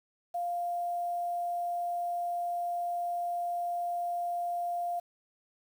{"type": "tone with quantisation", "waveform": "sine", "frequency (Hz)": 698.5, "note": "F5", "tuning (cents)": 0, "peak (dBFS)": -30, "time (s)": [0.34, 5], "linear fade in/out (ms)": 10, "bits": 9, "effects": []}